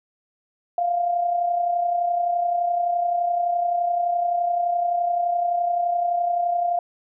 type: tone with amplitude modulation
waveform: sine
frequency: 698.5 Hz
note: F5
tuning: in tune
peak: -17 dBFS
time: 0.78-6.79 s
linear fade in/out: 2 ms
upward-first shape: sine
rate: 31.7 Hz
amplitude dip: 50%
effects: none